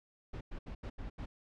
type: noise bursts at uneven times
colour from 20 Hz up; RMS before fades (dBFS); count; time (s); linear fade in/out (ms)
brown; -42; 6; 0.33-0.41 / 0.51-0.59 / 0.66-0.75 / 0.83-0.9 / 0.98-1.1 / 1.18-1.26; 10
effects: low-pass 4000 Hz 12 dB/octave

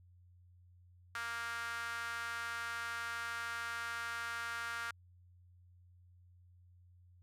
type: tone with high-pass filter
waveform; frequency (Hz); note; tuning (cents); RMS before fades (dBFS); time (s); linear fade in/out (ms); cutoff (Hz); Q
sawtooth; 233.1; A#3; 0; -41; 1.15-4.91; 0; 1400; 4.2
effects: added 89 Hz sine -60 dBFS peak until 7.22 s + low-pass 12000 Hz 12 dB/octave

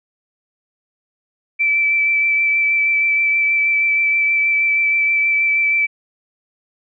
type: tone with vibrato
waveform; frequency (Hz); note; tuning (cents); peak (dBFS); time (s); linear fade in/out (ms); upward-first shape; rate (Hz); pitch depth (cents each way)
sine; 2323; D7; -20; -13; 1.59-5.87; 20; triangle; 6.3; 18
effects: none

